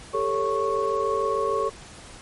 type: tone cluster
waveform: sine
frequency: 401.3 / 448.1 / 557 / 1103 Hz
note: G4 / A4 / C#5 / C#6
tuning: +41 / +32 / +8 / -9 cents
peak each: -28 / -26 / -29 / -26 dBFS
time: 0.13-1.7 s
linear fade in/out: 20 ms
effects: pink hiss -44 dBFS RMS until 2.21 s + MP3 48 kbps